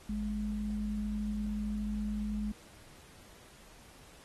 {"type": "tone pair together", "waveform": "sine", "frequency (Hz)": [52.77, 210.1], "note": ["G#1", "G#3"], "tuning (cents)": [28, 20], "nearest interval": "2 octaves", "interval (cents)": 2392, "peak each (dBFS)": [-38, -33], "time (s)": [0.09, 2.52], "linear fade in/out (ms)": 5, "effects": ["pink hiss -57 dBFS RMS until 4.24 s", "AAC 32 kbps"]}